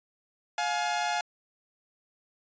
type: tone pair together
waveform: sawtooth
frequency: 707.7 / 844 Hz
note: F5 / G#5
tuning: +23 / +28 cents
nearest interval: minor third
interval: 305 cents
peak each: -26 dBFS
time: 0.58-1.21 s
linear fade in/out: 2 ms
effects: resampled to 16000 Hz